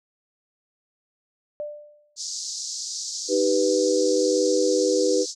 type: tone with exponential decay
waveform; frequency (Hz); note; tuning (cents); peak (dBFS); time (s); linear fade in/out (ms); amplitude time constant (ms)
sine; 593; D5; +17; -26; 1.6-2.16; 0; 120
type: band-pass noise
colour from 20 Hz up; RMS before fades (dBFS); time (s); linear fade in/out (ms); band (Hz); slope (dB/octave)
white; -32; 2.16-5.35; 50; 4400 to 7100; 48
type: chord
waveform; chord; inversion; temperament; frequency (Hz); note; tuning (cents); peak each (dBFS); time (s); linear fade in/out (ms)
sine; Eb augmented; none; equal; 311.1 / 392 / 493.9; Eb4 / G4 / B4; 0 / 0 / 0; -25 / -23 / -21; 3.28-5.26; 50
effects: none